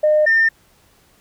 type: tone pair in turn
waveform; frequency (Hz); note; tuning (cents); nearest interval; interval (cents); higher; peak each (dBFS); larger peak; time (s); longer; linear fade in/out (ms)
sine; 609 / 1806.1; D#5 / A6; -37 / +45; octave + perfect fifth; 1882; second; -10; neither; 0.03-0.26 / 0.26-0.49; neither; 10
effects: tanh soft clip ceiling -7 dBFS + pink hiss -55 dBFS RMS until 1.2 s